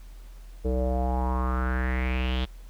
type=tone with low-pass filter sweep; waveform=square; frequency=63.5 Hz; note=B1; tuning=49 cents sharp; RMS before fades=-26 dBFS; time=0.64-2.46 s; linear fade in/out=20 ms; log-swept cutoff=470 to 3500 Hz; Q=5.5; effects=added 41 Hz sine -41 dBFS peak until 2.69 s + pink hiss -58 dBFS RMS until 2.69 s